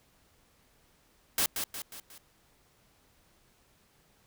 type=noise with echo; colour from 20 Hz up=white; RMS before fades=-27 dBFS; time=1.38-1.46 s; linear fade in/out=2 ms; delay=180 ms; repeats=4; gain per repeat=-6 dB; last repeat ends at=2.18 s; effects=pink hiss -66 dBFS RMS until 4.26 s